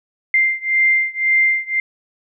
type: beating tone pair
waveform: sine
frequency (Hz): 2093 / 2094.9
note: C7 / C7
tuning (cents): 0 / +2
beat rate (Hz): 1.9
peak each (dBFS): -16 / -17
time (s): 0.34-1.8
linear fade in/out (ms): 2
effects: none